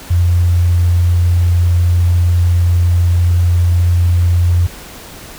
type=tone; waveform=sine; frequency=87.31 Hz; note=F2; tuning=in tune; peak=-8 dBFS; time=0.1-4.67 s; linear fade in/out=10 ms; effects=pink hiss -33 dBFS RMS until 5.38 s

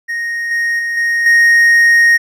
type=tone with level steps; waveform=triangle; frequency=1864.7 Hz; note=A#6; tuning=in tune; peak=-15 / -11 / -14 / -10 / -4 dBFS; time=0.08-2.18 s; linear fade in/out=20 ms; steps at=0.51 / 0.79 / 0.97 / 1.26 s; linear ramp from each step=2 ms; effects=none

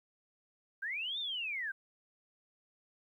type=linear two-way sweep; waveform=sine; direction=up then down; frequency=1517 to 3695 to 1517 Hz; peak=-35 dBFS; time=0.82-1.72 s; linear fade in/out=10 ms; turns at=1.19 s; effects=12-bit

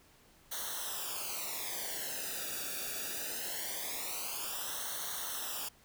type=noise with flanger; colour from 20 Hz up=white; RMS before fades=-39 dBFS; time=0.51-5.69 s; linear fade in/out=10 ms; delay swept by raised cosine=0.4 to 0.97 ms; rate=0.22 Hz; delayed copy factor=-0.95; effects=pink hiss -63 dBFS RMS until 5.84 s

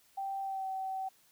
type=tone with pitch glide; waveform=sine; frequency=781 to 764.5 Hz; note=G5 to G5; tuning=-7 to -44 cents; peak=-34 dBFS; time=0.17-1.09 s; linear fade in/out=10 ms; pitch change=-37 cents; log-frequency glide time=0.42-0.67 s; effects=white hiss -66 dBFS RMS until 1.31 s

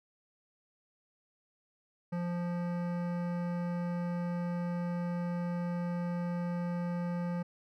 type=tone with hard clipping; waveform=sine; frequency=174.61 Hz; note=F3; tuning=in tune; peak=-34 dBFS; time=2.12-7.43 s; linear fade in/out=10 ms; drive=16 dB; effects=none

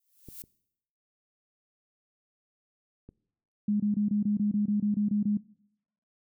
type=noise with exponential growth; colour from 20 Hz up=violet; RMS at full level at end=-40 dBFS; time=0-0.42 s; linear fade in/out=1 ms; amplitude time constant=90 ms
type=clicks; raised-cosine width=3 ms; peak=-32 / -39 / -34 dBFS; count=3; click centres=0.287 / 0.439 / 3.09 s
type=tone bursts; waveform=sine; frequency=207.7 Hz; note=G#3; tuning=in tune; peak=-23 dBFS; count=12; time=3.68-5.373 s; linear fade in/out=5 ms; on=120 ms; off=23 ms
effects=noise-tail reverb RT60 0.8 s tail -22 dB re dry

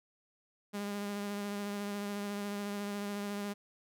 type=tone with vibrato; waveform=sawtooth; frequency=203.4 Hz; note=G#3; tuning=36 cents flat; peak=-32 dBFS; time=0.73-3.54 s; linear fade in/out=20 ms; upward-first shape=sine; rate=14 Hz; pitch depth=18 cents each way; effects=none

